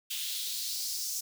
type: noise with high-pass filter sweep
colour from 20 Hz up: white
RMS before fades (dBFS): -35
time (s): 0.1-1.21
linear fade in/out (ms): 10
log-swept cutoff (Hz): 3100 to 5900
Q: 2.8
effects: none